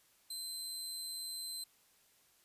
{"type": "tone", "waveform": "25% pulse", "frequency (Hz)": 4091, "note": "C8", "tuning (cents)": -40, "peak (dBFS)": -36, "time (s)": [0.3, 1.64], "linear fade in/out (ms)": 5, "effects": ["white hiss -69 dBFS RMS until 2.44 s", "resampled to 32000 Hz"]}